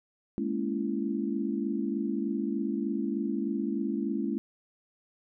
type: chord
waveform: sine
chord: A# half-diminished seventh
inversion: third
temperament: just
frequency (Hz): 209.8 / 233.1 / 279.7 / 335.6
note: G#3 / A#3 / C#4 / E4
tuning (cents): +18 / 0 / +16 / +31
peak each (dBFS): -32 / -35 / -33 / -34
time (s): 0.38-4.38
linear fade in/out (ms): 0
effects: none